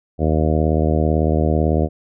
harmonic tone, 78 Hz, D#2, 5 cents sharp, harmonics 1 / 2 / 3 / 4 / 5 / 6 / 7 / 8 / 9, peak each -18 / -21 / -23 / -24 / -25 / -26 / -26 / -27 / -28 dBFS, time 0.18-1.89 s, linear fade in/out 50 ms, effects none

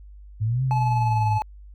sine exponential two-way sweep, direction up then down, 103.83 to 132.9 to 103.83 Hz, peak -20 dBFS, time 0.4-1.39 s, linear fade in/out 20 ms, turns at 0.63 s
triangle tone with tremolo, 860 Hz, A5, 40 cents flat, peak -19 dBFS, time 0.71-1.42 s, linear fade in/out 0 ms, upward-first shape sine, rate 20 Hz, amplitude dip 35%
effects added 50 Hz sine -41 dBFS peak until 1.74 s

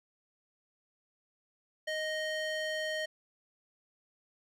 square tone with band-pass filter, 622.3 Hz, D#5, in tune, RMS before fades -35 dBFS, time 1.87-3.06 s, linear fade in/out 10 ms, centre 2200 Hz, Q 0.79, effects none

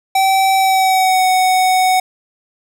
square tone with pitch glide, 770 to 744.2 Hz, G5 to F#5, -31 to +10 cents, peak -11 dBFS, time 0.15-2 s, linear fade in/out 5 ms, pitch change -59 cents, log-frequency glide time 0.56-1.26 s, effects none

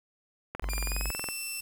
click train, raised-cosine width 0.5 ms, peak -20 dBFS, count 17, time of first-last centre 0.55-1.287 s, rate 21.7 Hz
triangle tone, 50.2 Hz, G1, 42 cents sharp, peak -28 dBFS, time 0.62-1.11 s, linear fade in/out 10 ms
10% pulse tone with pitch glide, 2402 to 2681 Hz, D7 to E7, +38 to +29 cents, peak -26 dBFS, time 0.69-1.61 s, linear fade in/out 10 ms, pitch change +191 cents, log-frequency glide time 0.84-1.18 s
effects 8-bit

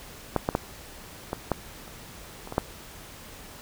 clicks, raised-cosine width 1 ms, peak -8 / -9 / -8 / -14 / -9 / -30 / -25 / -20 / -7 dBFS, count 9, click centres 0.363 / 0.489 / 0.551 / 1.331 / 1.517 / 1.879 / 2.474 / 2.524 / 2.581 s, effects pink hiss -45 dBFS RMS until 3.61 s

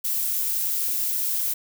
violet noise, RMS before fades -25 dBFS, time 0.04-1.54 s, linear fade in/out 10 ms, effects none

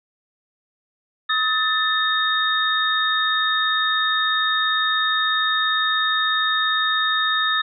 sine tone cluster, 1272 / 1770 / 3707 Hz, D#6 / A6 / A#7, +38 / +10 / -10 cents, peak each -22 dBFS, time 1.29-7.62 s, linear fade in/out 10 ms, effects none

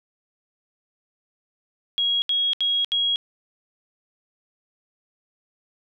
sine tone bursts, 3300 Hz, G#7, 12 cents flat, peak -19 dBFS, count 4, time 1.98-3.159 s, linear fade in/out 0 ms, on 240 ms, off 73 ms, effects none

